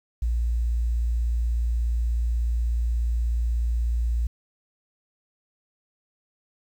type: tone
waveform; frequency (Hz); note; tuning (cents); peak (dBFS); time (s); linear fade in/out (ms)
sine; 58.27; A#1; 0; -21; 0.22-4.27; 5
effects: 9-bit